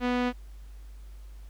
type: tone with low-pass filter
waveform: sawtooth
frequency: 246.9 Hz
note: B3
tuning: in tune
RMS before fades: -27 dBFS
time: 0-0.33 s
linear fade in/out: 50 ms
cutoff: 3000 Hz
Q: 0.94
effects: added 50 Hz sine -42 dBFS peak until 1.49 s + pink hiss -62 dBFS RMS until 1.49 s